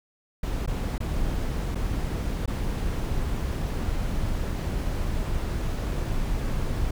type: noise with dropouts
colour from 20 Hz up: brown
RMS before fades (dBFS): -27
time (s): 0.43-6.91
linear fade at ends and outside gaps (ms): 5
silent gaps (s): 0.662-0.675 / 0.981-1.003 / 1.748-1.754 / 2.459-2.476
effects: none